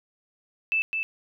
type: tone with echo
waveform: sine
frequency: 2637 Hz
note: E7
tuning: in tune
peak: -21 dBFS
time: 0.72-0.82 s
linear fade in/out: 0 ms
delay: 210 ms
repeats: 1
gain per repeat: -4 dB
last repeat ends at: 1.03 s
effects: none